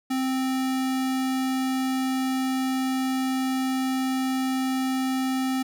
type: tone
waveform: square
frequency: 261.6 Hz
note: C4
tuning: in tune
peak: -24 dBFS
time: 0.1-5.63 s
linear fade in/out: 10 ms
effects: none